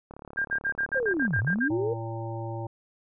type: click train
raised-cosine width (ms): 1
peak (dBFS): -28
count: 54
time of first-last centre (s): 0.11-1.586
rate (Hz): 35.9
type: tone bursts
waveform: sine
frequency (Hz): 1600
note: G6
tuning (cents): +35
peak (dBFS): -24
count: 10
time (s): 0.37-1.683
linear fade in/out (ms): 10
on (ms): 80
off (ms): 57
type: linear two-way sweep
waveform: sine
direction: down then up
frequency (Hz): 550 to 87.31 to 481.3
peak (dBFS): -25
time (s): 0.95-1.94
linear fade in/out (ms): 10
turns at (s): 1.39
type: harmonic tone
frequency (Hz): 113.8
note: A#2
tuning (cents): -41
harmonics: 1 / 3 / 5 / 7 / 8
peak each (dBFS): -33 / -38 / -40 / -41 / -42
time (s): 1.7-2.67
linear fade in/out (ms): 5
effects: none